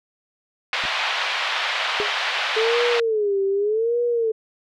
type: band-pass noise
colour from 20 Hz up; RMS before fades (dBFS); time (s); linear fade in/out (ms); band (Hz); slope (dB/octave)
white; -24; 0.73-3; 2; 660 to 3500; 24
type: clicks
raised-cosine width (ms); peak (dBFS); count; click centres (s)
2; -24; 2; 0.839 / 0.852
type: tone with exponential decay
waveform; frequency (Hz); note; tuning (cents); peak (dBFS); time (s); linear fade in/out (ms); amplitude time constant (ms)
sine; 415.3; G#4; 0; -18; 2-2.14; 0; 30
type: tone with vibrato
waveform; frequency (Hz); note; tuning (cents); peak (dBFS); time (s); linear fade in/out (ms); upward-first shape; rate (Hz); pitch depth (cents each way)
sine; 433.2; A4; -27; -18; 2.56-4.32; 10; sine; 0.85; 180
effects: none